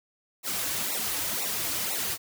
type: noise with flanger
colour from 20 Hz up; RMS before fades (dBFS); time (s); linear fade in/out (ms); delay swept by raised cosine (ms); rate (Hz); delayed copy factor
white; -30; 0.43-2.18; 50; 0.62 to 5.12; 2; -0.95
effects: none